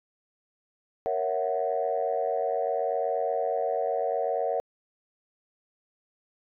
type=chord; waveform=sine; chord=F# dominant seventh; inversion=first; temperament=equal; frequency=466.2 / 554.4 / 659.3 / 740 Hz; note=A#4 / C#5 / E5 / F#5; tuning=0 / 0 / 0 / 0 cents; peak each=-30 dBFS; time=1.06-4.6 s; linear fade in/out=0 ms; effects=tanh soft clip ceiling -16 dBFS